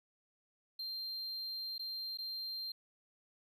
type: tone with dropouts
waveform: triangle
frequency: 4170 Hz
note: C8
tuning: 7 cents flat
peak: -38 dBFS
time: 0.79-2.72 s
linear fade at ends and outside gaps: 5 ms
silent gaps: 1.781-1.793 / 2.174-2.185 s
effects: none